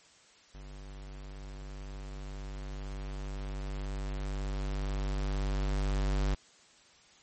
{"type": "tone with level ramp", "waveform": "square", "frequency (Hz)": 49, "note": "G1", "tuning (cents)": 0, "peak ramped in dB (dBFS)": [-45, -27], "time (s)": [0.54, 6.35], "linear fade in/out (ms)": 10, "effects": ["white hiss -60 dBFS RMS until 7.22 s", "MP3 32 kbps"]}